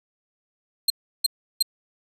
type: tone bursts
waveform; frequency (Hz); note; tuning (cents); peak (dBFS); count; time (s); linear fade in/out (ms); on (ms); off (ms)
sawtooth; 4186; C8; 0; -13; 3; 0.88-1.626; 5; 22; 340
effects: resampled to 32000 Hz